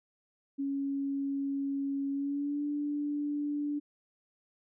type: tone with pitch glide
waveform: sine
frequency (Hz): 277.2 to 292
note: C#4 to D4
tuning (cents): 0 to -10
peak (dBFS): -30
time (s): 0.58-3.8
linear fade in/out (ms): 20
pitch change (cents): +90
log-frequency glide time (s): 2.11-2.64
effects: none